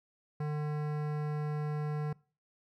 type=tone with hard clipping; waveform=sine; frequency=150 Hz; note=D3; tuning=37 cents sharp; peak=-34 dBFS; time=0.4-2.13 s; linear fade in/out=5 ms; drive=17 dB; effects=noise-tail reverb RT60 0.4 s tail -23 dB re dry